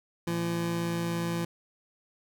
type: tone pair together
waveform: 25% pulse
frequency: 113.35 / 169.7 Hz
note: A#2 / F3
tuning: -48 / -49 cents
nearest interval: perfect fifth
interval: 699 cents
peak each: -35 / -25 dBFS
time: 0.27-1.45 s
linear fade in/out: 5 ms
effects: none